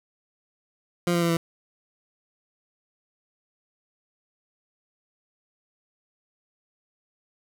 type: tone with pitch steps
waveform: 20% pulse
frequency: 174.2 / 171.7 / 169.24 / 166.81 Hz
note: F3 / F3 / E3 / E3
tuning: -4 / -29 / +46 / +21 cents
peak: -16 dBFS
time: 1.07-1.37 s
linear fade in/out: 2 ms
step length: 75 ms
effects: none